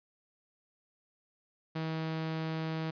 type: tone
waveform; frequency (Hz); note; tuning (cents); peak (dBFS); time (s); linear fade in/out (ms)
sawtooth; 160.1; D#3; +50; -29; 1.75-2.91; 10
effects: resampled to 11025 Hz